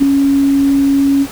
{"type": "tone with ADSR envelope", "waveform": "sine", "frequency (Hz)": 277.2, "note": "C#4", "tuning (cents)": 0, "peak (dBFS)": -3, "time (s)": [0, 1.27], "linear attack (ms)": 25, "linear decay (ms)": 3, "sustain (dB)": -5, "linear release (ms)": 52, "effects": ["pink hiss -30 dBFS RMS until 1.31 s"]}